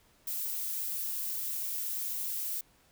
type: noise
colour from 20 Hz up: violet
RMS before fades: -35 dBFS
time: 0.27-2.61 s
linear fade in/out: 5 ms
effects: pink hiss -65 dBFS RMS until 2.91 s